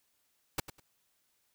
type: noise with echo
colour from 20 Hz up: pink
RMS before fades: -30 dBFS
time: 0.58-0.6 s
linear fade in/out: 5 ms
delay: 100 ms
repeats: 2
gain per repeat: -13 dB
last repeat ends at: 0.8 s
effects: white hiss -75 dBFS RMS until 1.54 s